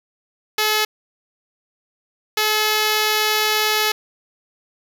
5% pulse tone pair in turn, 428.5 / 428.5 Hz, A4 / A4, -46 / -46 cents, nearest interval unison, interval 0 cents, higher neither, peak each -5 dBFS, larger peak neither, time 0.58-0.85 / 2.37-3.92 s, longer second, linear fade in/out 5 ms, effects none

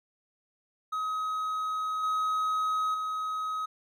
triangle tone with level steps, 1268 Hz, D#6, 32 cents sharp, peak -27 / -24 / -28 dBFS, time 0.92-3.66 s, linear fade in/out 10 ms, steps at 2.03 / 2.94 s, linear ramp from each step 5 ms, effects none

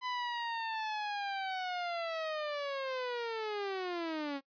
sawtooth linear sweep, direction down, 1010 to 270.7 Hz, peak -31 dBFS, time 0.01-4.41 s, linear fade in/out 50 ms, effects noise-tail reverb RT60 0.1 s tail -21 dB re dry + resampled to 11025 Hz

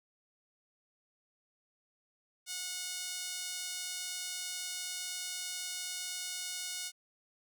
5% pulse tone with high-pass filter, 729 Hz, F#5, 26 cents flat, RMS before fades -40 dBFS, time 2.46-6.92 s, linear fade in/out 50 ms, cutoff 1900 Hz, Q 0.53, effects none

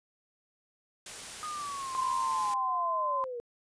white noise, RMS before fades -42 dBFS, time 1.06-2.54 s, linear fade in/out 2 ms
sine linear sweep, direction down, 1244.5 to 466.2 Hz, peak -35 dBFS, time 1.43-3.4 s, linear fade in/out 0 ms
sine tone with pitch glide, 1046.5 to 1032.1 Hz, C6 to C6, 0 to -24 cents, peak -28 dBFS, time 1.95-3.24 s, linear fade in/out 0 ms, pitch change -24 cents, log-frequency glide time 2.26-2.48 s
effects resampled to 22050 Hz

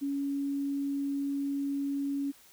sine tone, 279.9 Hz, C#4, 17 cents sharp, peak -29 dBFS, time 0.01-2.32 s, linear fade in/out 20 ms, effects white hiss -58 dBFS RMS until 2.52 s

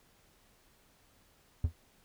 triangle tone with exponential decay, 82.41 Hz, E2, in tune, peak -21 dBFS, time 1.64-1.73 s, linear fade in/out 5 ms, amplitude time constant 19 ms, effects pink hiss -66 dBFS RMS until 2.04 s

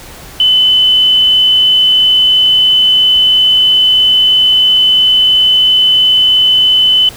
sine tone, 3021 Hz, F#7, 35 cents sharp, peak -5 dBFS, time 0.4-7.09 s, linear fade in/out 2 ms, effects pink hiss -32 dBFS RMS until 7.16 s

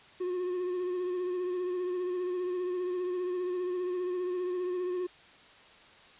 triangle tone with vibrato, 361.4 Hz, F#4, 41 cents flat, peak -28 dBFS, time 0.2-5.07 s, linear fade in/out 10 ms, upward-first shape triangle, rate 15 Hz, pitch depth 40 cents each way, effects white hiss -55 dBFS RMS until 6.19 s + resampled to 8000 Hz

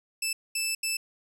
15% pulse tone bursts at uneven times, 2637 Hz, E7, in tune, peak -20 dBFS, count 3, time 0.22-0.33 / 0.55-0.75 / 0.83-0.97 s, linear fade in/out 5 ms, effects none

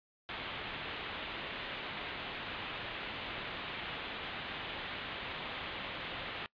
white low-pass noise, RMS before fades -42 dBFS, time 0.29-6.46 s, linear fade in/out 0 ms, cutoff 3600 Hz, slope 48 dB/octave, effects noise-tail reverb RT60 0.1 s tail -23 dB re dry + resampled to 11025 Hz

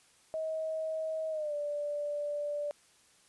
sine tone with pitch glide, 635 to 585.7 Hz, D#5 to D5, +35 to -5 cents, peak -32 dBFS, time 0.34-2.71 s, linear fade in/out 0 ms, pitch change -140 cents, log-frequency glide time 1.3-1.54 s, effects white hiss -64 dBFS RMS until 3.28 s + resampled to 24000 Hz

